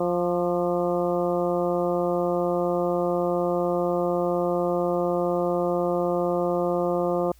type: harmonic tone with a mistuned harmonic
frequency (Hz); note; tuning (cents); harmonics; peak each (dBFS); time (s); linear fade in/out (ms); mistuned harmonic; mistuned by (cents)
175.8; F3; +12; 1 / 2 / 3 / 4 / 5 / 6 / 7; -30 / -26 / -25 / -30 / -37 / -37 / -36; 0-7.32; 5; 7; -30
effects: added 60 Hz sine -52 dBFS peak until 7.39 s + white hiss -60 dBFS RMS until 7.39 s